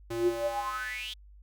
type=tone with high-pass filter sweep; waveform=square; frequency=115.8 Hz; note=A#2; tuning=11 cents flat; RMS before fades=-32 dBFS; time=0.1-1.14 s; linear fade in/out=10 ms; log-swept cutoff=230 to 3500 Hz; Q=9.6; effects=added 50 Hz sine -50 dBFS peak until 1.42 s